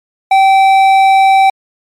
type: tone with hard clipping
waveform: triangle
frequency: 774 Hz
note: G5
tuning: 22 cents flat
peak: -6 dBFS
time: 0.31-1.5 s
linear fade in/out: 5 ms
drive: 12 dB
effects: MP3 96 kbps